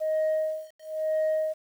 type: tone with tremolo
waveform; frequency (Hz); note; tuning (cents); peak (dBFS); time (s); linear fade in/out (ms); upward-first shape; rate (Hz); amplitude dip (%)
sine; 626; D#5; +10; -20; 0-1.54; 20; sine; 1; 100
effects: tanh soft clip ceiling -21 dBFS + 9-bit